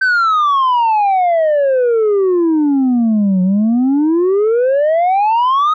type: exponential two-way sweep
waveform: sine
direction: down then up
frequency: 1558 to 181 to 1274 Hz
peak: -7 dBFS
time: 0.01-5.74 s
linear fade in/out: 10 ms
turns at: 3.42 s
effects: tanh soft clip ceiling -9 dBFS